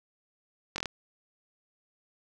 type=slowing click train; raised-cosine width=0.2 ms; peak=-15 dBFS; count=5; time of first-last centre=0.76-0.857 s; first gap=21 ms; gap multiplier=1.1; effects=none